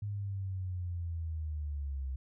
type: linear sweep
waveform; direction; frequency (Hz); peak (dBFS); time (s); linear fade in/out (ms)
sine; down; 103.83 to 64.8; -34; 0.02-2.16; 5
effects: none